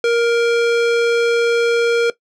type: tone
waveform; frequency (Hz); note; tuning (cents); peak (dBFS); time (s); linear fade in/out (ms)
square; 468.7; A#4; +9; -13; 0.04-2.1; 2
effects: noise-tail reverb RT60 0.1 s tail -17 dB re dry + low-pass 5000 Hz 12 dB/octave